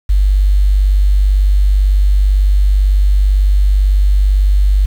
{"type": "tone with quantisation", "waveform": "sine", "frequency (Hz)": 49, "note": "G1", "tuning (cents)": 0, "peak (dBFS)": -7, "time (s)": [0.09, 4.86], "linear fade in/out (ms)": 10, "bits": 6, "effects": []}